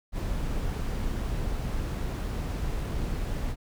brown noise, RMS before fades -30 dBFS, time 0.12-3.56 s, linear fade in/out 50 ms, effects none

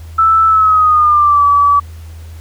sine tone with pitch glide, 1318.5 to 1147.8 Hz, E6 to D6, 0 to -40 cents, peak -6 dBFS, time 0.18-1.8 s, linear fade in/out 10 ms, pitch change -240 cents, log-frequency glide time 0.47-1.45 s, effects added 81 Hz sine -28 dBFS peak until 2.4 s + pink hiss -44 dBFS RMS until 2.4 s

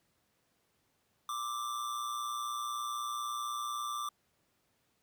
square tone with amplitude modulation, 1179 Hz, D6, 6 cents sharp, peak -33 dBFS, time 1.29-4.09 s, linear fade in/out 2 ms, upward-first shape sine, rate 120 Hz, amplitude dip 60%, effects pink hiss -75 dBFS RMS until 5.02 s + high-pass 80 Hz 12 dB/octave

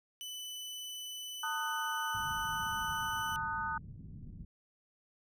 sawtooth tone, 2994 Hz, F#7, 20 cents sharp, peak -38 dBFS, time 0.21-3.36 s, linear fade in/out 0 ms
sine chord, D# diminished, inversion second, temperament just, 896 / 1244.5 / 1493.4 Hz, A5 / D#6 / F#6, +31 / 0 / +16 cents, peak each -38 dBFS, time 1.43-3.78 s, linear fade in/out 5 ms
white low-pass noise, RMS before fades -48 dBFS, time 2.14-4.45 s, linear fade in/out 5 ms, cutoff 180 Hz, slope 24 dB/octave
effects none

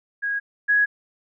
sine tone pair in turn, 1646 / 1668 Hz, G#6 / G#6, -16 / +7 cents, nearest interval unison, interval 23 cents, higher second, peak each -22 / -15 dBFS, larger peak second, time 0.22-0.4 / 0.68-0.86 s, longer neither, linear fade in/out 20 ms, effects none

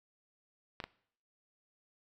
clicks, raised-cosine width 0.3 ms, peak -23 dBFS, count 2, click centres 0.802 / 0.84 s, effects noise-tail reverb RT60 0.6 s tail -20 dB re dry

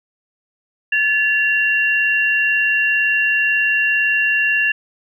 sine tone pair together, 1726 / 2751 Hz, A6 / F7, -34 / -27 cents, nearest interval minor sixth, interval 807 cents, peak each -16 / -17 dBFS, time 0.92-4.72 s, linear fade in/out 5 ms, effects none

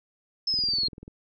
sine linear sweep, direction down, 5274 to 4200 Hz, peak -23 dBFS, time 0.47-0.88 s, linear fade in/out 5 ms
click train, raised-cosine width 3 ms, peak -29 dBFS, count 12, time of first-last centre 0.54-1.079 s, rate 20.4 Hz
effects none

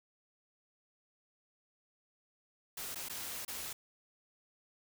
white noise with dropouts, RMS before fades -42 dBFS, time 2.77-3.73 s, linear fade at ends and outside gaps 5 ms, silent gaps 2.947-2.956 / 3.086-3.096 / 3.45-3.479 s, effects none

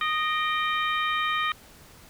harmonic tone with a mistuned harmonic, 620 Hz, D#5, 6 cents flat, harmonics 2 / 3 / 4 / 5 / 6, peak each -26 / -30 / -32 / -34 / -36 dBFS, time 0.01-1.52 s, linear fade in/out 2 ms, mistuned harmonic 4, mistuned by -71 cents, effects pink hiss -51 dBFS RMS until 2.09 s

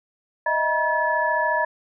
sine tone cluster, 618 / 652 / 958 / 1721 Hz, D#5 / E5 / A#5 / A6, -12 / -19 / +47 / -39 cents, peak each -26 / -30 / -22 / -24 dBFS, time 0.46-1.65 s, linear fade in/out 5 ms, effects none

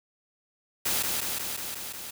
white noise with echo, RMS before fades -27 dBFS, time 0.85-1.03 s, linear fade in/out 10 ms, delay 180 ms, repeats 6, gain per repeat -2 dB, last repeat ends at 2.11 s, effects none

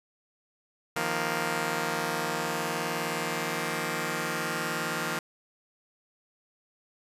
5% pulse chord, Eb suspended second, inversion none, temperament just, 155.56 / 175.01 / 233.3 Hz, Eb3 / F3 / Bb3, 0 / +4 / +2 cents, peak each -22 dBFS, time 0.96-5.19 s, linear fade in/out 2 ms, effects resampled to 32000 Hz + 9-bit

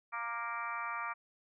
harmonic tone with a mistuned harmonic, 233.1 Hz, A#3, in tune, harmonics 3 / 4 / 5 / 6 / 7 / 8 / 9 / 10, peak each -49 / -43 / -39 / -43 / -52 / -47 / -54 / -45 dBFS, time 0.12-1.14 s, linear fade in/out 20 ms, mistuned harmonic 5, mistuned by +20 cents, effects none

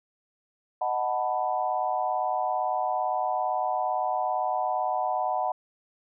sine chord, B dominant seventh, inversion first, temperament equal, 622.3 / 740 / 880 / 987.8 Hz, D#5 / F#5 / A5 / B5, 0 / 0 / 0 / 0 cents, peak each -32 / -27 / -32 / -32 dBFS, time 0.81-5.52 s, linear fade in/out 5 ms, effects none

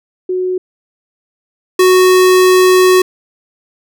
sine / square tone pair in turn, 367.8 / 369.3 Hz, F#4 / F#4, -10 / -3 cents, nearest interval unison, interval 7 cents, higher second, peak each -13 / -6 dBFS, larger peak second, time 0.29-0.58 / 1.79-3.02 s, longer second, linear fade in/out 5 ms, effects none

